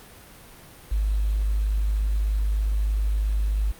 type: tone with quantisation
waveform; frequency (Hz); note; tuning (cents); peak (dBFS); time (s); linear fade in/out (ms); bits
sine; 51.6; G#1; -10; -20; 0.91-3.72; 10; 8
effects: pink hiss -47 dBFS RMS until 3.79 s + Opus 48 kbps